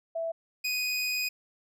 sine / 25% pulse tone pair in turn, 660 / 2492 Hz, E5 / D#7, +2 / +2 cents, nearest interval octave + major seventh, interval 2300 cents, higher second, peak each -29 / -24 dBFS, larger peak second, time 0.15-0.32 / 0.64-1.29 s, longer second, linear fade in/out 10 ms, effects none

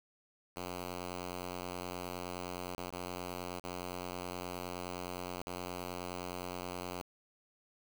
5% pulse tone with dropouts, 89.6 Hz, F2, 45 cents sharp, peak -28 dBFS, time 0.56-7.02 s, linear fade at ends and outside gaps 5 ms, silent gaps 2.752-2.777 / 2.905-2.924 / 3.598-3.639 / 5.426-5.466 s, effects 9-bit

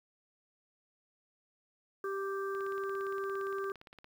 harmonic tone, 392 Hz, G4, in tune, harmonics 1 / 3 / 4, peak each -35 / -40 / -44 dBFS, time 2.04-3.72 s, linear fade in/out 2 ms
click train, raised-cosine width 0.3 ms, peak -36 dBFS, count 27, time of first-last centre 2.55-4.044 s, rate 17.4 Hz
effects 10-bit

